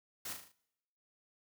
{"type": "noise with echo", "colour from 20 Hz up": "white", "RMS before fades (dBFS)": -42, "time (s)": [0.25, 0.33], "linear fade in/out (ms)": 5, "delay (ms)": 38, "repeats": 5, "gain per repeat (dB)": -5, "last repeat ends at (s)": 0.52, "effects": ["noise-tail reverb RT60 0.9 s tail -24 dB re dry"]}